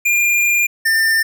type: tone pair in turn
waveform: square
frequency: 2404 / 1795.8 Hz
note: D7 / A6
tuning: +40 / +35 cents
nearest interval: perfect fourth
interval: 505 cents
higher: first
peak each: -13 dBFS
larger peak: neither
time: 0.05-0.67 / 0.85-1.23 s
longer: first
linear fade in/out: 10 ms
effects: none